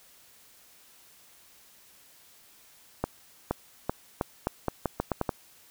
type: accelerating click train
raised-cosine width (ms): 1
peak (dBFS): -12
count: 11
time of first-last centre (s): 3.04-5.292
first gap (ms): 470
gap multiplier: 0.82
effects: white hiss -57 dBFS RMS until 5.7 s